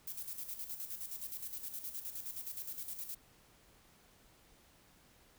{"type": "noise with tremolo", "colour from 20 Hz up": "violet", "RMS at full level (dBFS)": -42, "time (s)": [0.07, 3.15], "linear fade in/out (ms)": 5, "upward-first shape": "square", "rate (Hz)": 9.6, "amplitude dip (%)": 60, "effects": ["pink hiss -65 dBFS RMS until 5.38 s"]}